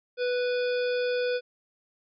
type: harmonic tone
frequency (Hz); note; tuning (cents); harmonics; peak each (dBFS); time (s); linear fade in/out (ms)
493.9; B4; 0; 1 / 3 / 5 / 7 / 9 / 10; -25 / -35 / -39 / -42 / -44 / -45; 0.17-1.41; 50
effects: none